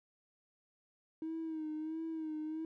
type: tone with vibrato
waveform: triangle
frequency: 316.3 Hz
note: D#4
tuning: 29 cents sharp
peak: -34 dBFS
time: 1.22-2.65 s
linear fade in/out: 2 ms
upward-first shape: sine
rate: 1.5 Hz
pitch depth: 49 cents each way
effects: tanh soft clip ceiling -34 dBFS